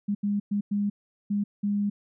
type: tone bursts at uneven times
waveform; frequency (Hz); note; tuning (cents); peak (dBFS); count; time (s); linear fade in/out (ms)
sine; 204; G#3; -31; -23; 6; 0.08-0.15 / 0.23-0.4 / 0.51-0.61 / 0.71-0.9 / 1.3-1.44 / 1.63-1.9; 10
effects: none